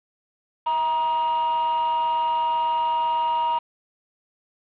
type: tone with amplitude modulation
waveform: triangle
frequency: 947 Hz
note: A#5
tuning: 27 cents sharp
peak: -16 dBFS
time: 0.66-3.59 s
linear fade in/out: 10 ms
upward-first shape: sine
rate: 300 Hz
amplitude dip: 45%
effects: resampled to 8000 Hz + 7-bit